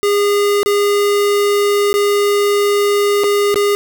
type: tone with dropouts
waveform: square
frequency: 407.9 Hz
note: G#4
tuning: 31 cents flat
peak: -12 dBFS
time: 0.03-3.75 s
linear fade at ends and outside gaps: 0 ms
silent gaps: 0.631-0.66 / 1.93-1.94 / 3.236-3.241 / 3.543-3.558 s
effects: none